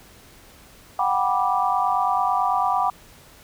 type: chord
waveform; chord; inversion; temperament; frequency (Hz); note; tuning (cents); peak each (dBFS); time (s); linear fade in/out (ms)
sine; G major seventh; third; just; 735 / 784 / 980 / 1176; F#5 / G5 / B5 / D6; -12 / 0 / -14 / +2; -24; 0.99-2.9; 2
effects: pink hiss -49 dBFS RMS until 3.43 s